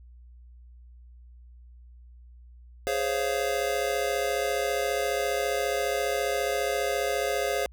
square chord, Db major seventh, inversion second, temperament just, 415.8 / 519.7 / 554.4 / 693 Hz, Ab4 / C5 / Db5 / F5, +2 / -12 / 0 / -14 cents, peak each -32 dBFS, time 2.87-7.66 s, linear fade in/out 0 ms, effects added 60 Hz sine -47 dBFS peak until 7.72 s

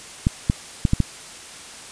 clicks, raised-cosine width 5 ms, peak -4 dBFS, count 5, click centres 0.269 / 0.499 / 0.852 / 0.934 / 1.003 s, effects white hiss -39 dBFS RMS until 1.91 s + resampled to 22050 Hz

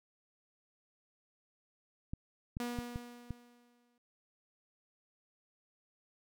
clicks, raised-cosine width 5 ms, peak -26 dBFS, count 5, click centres 2.135 / 2.569 / 2.788 / 2.959 / 3.307 s
sawtooth tone with exponential decay, 241.2 Hz, B3, 41 cents flat, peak -31 dBFS, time 2.6-3.98 s, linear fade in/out 2 ms, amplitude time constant 300 ms
effects none

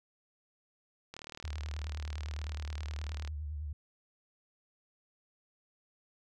click train, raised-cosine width 0.2 ms, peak -27 dBFS, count 83, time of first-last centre 1.14-3.275 s, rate 38.4 Hz
sine tone with vibrato, 75 Hz, D2, 37 cents sharp, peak -36 dBFS, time 1.44-3.73 s, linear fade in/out 5 ms, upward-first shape sine, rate 9.7 Hz, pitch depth 78 cents each way
effects none

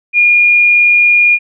sine tone, 2426 Hz, D#7, 44 cents flat, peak -5 dBFS, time 0.13-1.39 s, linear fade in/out 50 ms, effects none

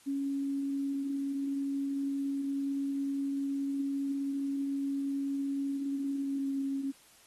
sine tone with pitch glide, 277.2 to 273.7 Hz, C#4 to C#4, 0 to -22 cents, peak -30 dBFS, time 0.06-6.92 s, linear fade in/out 20 ms, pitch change -22 cents, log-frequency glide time 6.16-6.52 s, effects white hiss -60 dBFS RMS until 7.26 s + AAC 32 kbps

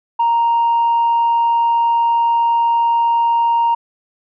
sine tone, 932.3 Hz, A#5, in tune, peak -10 dBFS, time 0.19-3.75 s, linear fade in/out 10 ms, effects tanh soft clip ceiling -9 dBFS

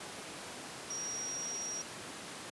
sine tone in noise, 5690 Hz, F8, 31 cents sharp, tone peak -37 dBFS, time 0.9-1.82 s, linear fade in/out 5 ms, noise pink, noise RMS -44 dBFS, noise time 0-2.5 s, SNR +4 dB, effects high-pass 200 Hz 12 dB/octave + resampled to 24000 Hz

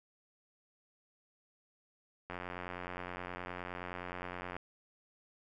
click train, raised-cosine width 0.5 ms, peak -26 dBFS, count 204, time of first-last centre 2.3-4.566 s, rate 89.6 Hz, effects none

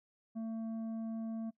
triangle tone with tanh clipping, 224.4 Hz, A3, 34 cents sharp, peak -38 dBFS, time 0.35-1.51 s, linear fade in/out 20 ms, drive 11 dB, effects noise-tail reverb RT60 0.1 s tail -23 dB re dry

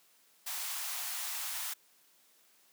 white high-pass noise, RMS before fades -38 dBFS, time 0.46-1.74 s, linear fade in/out 10 ms, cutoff 690 Hz, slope 48 dB/octave, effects white hiss -66 dBFS RMS until 2.72 s + high-pass 200 Hz 12 dB/octave

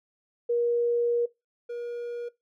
sine / triangle tone pair in turn, 475.2 / 477.3 Hz, A#4 / A#4, +33 / +41 cents, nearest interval unison, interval 8 cents, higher second, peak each -22 / -30 dBFS, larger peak first, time 0.49-1.26 / 1.69-2.29 s, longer first, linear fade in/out 10 ms, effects noise-tail reverb RT60 0.2 s tail -20 dB re dry

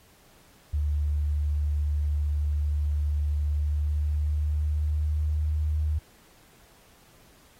sine tone with pitch glide, 73.9 to 76.42 Hz, D2 to D#2, +11 to -31 cents, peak -23 dBFS, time 0.73-5.99 s, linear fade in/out 10 ms, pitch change +58 cents, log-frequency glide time 3.46-5.51 s, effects pink hiss -58 dBFS RMS until 7.59 s + AAC 48 kbps

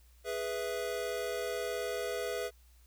square chord, E major, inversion first, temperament equal, 415.3 / 493.9 / 659.3 Hz, G#4 / B4 / E5, 0 / 0 / 0 cents, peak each -39 / -38 / -40 dBFS, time 0.24-2.51 s, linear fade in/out 50 ms, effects added 60 Hz sine -58 dBFS peak until 2.86 s + white hiss -68 dBFS RMS until 2.86 s

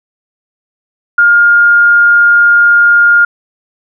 sine tone, 1414 Hz, F6, 21 cents sharp, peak -3 dBFS, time 1.18-3.25 s, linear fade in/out 5 ms, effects none

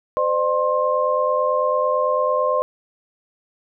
sine tone cluster, 513 / 602 / 1060 Hz, C5 / D5 / C6, -34 / +43 / +22 cents, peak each -21 dBFS, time 0.17-2.62 s, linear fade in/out 0 ms, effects none

